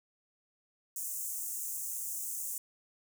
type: high-pass noise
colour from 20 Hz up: pink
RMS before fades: -38 dBFS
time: 0.96-2.58 s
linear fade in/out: 2 ms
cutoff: 6700 Hz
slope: 48 dB/octave
effects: none